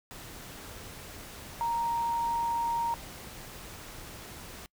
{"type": "tone in noise", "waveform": "sine", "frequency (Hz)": 932.3, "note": "A#5", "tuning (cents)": 0, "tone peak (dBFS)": -27, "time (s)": [1.61, 2.94], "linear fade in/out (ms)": 0, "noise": "pink", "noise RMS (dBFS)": -45, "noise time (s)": [0.11, 4.66], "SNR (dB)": 15, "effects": ["noise-tail reverb RT60 0.1 s tail -26 dB re dry"]}